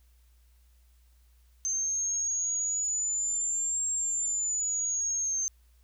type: exponential two-way sweep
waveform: sine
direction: up then down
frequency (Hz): 6272 to 7490 to 6272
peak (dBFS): -27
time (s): 1.65-5.48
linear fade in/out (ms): 0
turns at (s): 3.89
effects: added 60 Hz sine -58 dBFS peak until 5.83 s + white hiss -71 dBFS RMS until 5.83 s